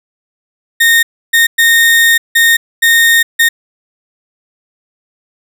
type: tone bursts at uneven times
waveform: 35% pulse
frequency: 1843 Hz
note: A#6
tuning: 20 cents flat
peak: -4 dBFS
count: 6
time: 0.8-1.03 / 1.33-1.47 / 1.58-2.18 / 2.35-2.57 / 2.82-3.23 / 3.39-3.49 s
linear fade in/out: 10 ms
effects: none